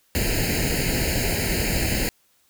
pink noise with comb filter, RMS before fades -23 dBFS, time 0.15-2.09 s, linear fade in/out 0 ms, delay 0.43 ms, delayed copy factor +1, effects white hiss -63 dBFS RMS until 2.49 s

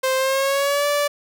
sawtooth tone with pitch glide, 523.3 to 580.6 Hz, C5 to D5, 0 to -20 cents, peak -14 dBFS, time 0.03-1.08 s, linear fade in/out 10 ms, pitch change +180 cents, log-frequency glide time 0.16-0.87 s, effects none

